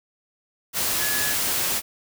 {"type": "tone in noise", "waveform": "sine", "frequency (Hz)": 1697, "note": "G#6", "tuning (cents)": 37, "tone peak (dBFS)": -28, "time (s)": [0.98, 1.36], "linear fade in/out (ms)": 50, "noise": "white", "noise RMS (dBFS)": -24, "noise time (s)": [0.73, 1.82], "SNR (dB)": -7, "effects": []}